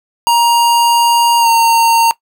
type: tone with pitch glide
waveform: square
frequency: 940 to 919.6 Hz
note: A#5 to A#5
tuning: +14 to -24 cents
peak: -8 dBFS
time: 0.27-2.11 s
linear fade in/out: 0 ms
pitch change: -38 cents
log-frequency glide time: 1.39-1.48 s
effects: noise-tail reverb RT60 0.1 s tail -18 dB re dry